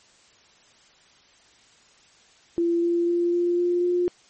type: tone with pitch steps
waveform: sine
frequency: 340.4 / 343.2 / 346 / 348.8 / 351.6 / 354.4 Hz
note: F4 / F4 / F4 / F4 / F4 / F4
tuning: -44 / -30 / -16 / -2 / +12 / +25 cents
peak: -19 dBFS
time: 2.58-4.08 s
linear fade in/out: 0 ms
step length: 250 ms
effects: white hiss -56 dBFS RMS until 4.29 s + MP3 32 kbps